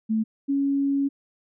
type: tone pair in turn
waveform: sine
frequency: 220 / 278.1 Hz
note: A3 / C#4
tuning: 0 / +6 cents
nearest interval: major third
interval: 406 cents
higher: second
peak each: -20 dBFS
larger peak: neither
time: 0.09-0.24 / 0.48-1.09 s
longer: second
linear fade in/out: 20 ms
effects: none